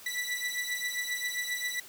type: beating tone pair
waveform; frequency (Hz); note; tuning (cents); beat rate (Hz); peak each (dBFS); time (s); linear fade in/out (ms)
sawtooth; 1965 / 1972.5; B6 / B6; -9 / -3; 7.5; -31 / -31; 0.06-1.8; 5
effects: white hiss -50 dBFS RMS until 1.88 s + high-pass 100 Hz 12 dB/octave